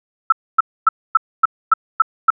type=tone bursts; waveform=sine; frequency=1318.5 Hz; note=E6; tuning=in tune; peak=-6 dBFS; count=8; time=0.3-2.304 s; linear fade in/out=5 ms; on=23 ms; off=260 ms; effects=none